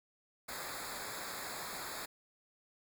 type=noise with comb filter; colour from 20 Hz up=pink; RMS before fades=-43 dBFS; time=0.48-2.06 s; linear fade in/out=10 ms; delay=0.34 ms; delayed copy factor=-0.9; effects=none